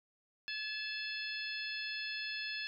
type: harmonic tone with a mistuned harmonic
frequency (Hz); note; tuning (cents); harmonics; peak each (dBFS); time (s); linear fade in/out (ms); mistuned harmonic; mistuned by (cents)
858; A5; -44; 2 / 3 / 4 / 5 / 6; -43 / -42 / -46 / -45 / -47; 0.48-2.67; 0; 3; +39
effects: none